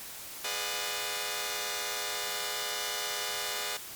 5% pulse chord, G# diminished seventh, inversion none, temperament just, 415.3 / 498.4 / 598 / 717.6 Hz, G#4 / B4 / D5 / F5, 0 / +16 / +31 / +47 cents, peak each -27 dBFS, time 0.44-3.77 s, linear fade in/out 5 ms, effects white hiss -43 dBFS RMS until 3.95 s + MP3 96 kbps

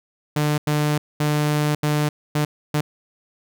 sawtooth tone bursts at uneven times, 149.4 Hz, D3, 30 cents sharp, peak -14 dBFS, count 6, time 0.36-0.58 / 0.67-0.98 / 1.2-1.75 / 1.83-2.09 / 2.35-2.45 / 2.74-2.81 s, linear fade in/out 5 ms, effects none

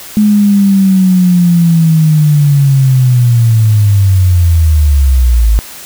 sine linear sweep, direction down, 212.4 to 51.91 Hz, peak -4 dBFS, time 0.17-5.59 s, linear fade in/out 0 ms, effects white hiss -29 dBFS RMS until 5.85 s

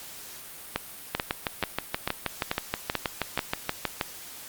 two click trains, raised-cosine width 0.3 ms, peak -9 / -9 dBFS, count 7 / 19, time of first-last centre 0.76-3.392 / 1.15-4.012 s, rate 2.28 / 6.29 Hz, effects white hiss -43 dBFS RMS until 4.48 s + Opus 48 kbps

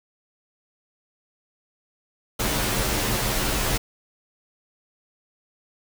pink noise with comb filter, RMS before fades -24 dBFS, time 2.39-3.78 s, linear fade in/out 10 ms, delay 12 ms, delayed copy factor -1, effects none

